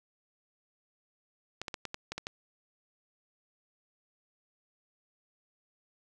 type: clicks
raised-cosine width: 0.2 ms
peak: -19 dBFS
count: 8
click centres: 1.616 / 1.682 / 1.742 / 1.853 / 1.944 / 2.12 / 2.18 / 2.269 s
effects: none